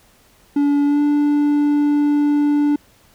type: tone with pitch glide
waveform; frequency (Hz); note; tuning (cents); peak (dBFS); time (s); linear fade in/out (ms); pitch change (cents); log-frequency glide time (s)
triangle; 286.8 to 292.3; D4 to D4; -41 to -8; -11; 0.56-2.76; 5; +33; 0.85-1.01
effects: pink hiss -53 dBFS RMS until 3.14 s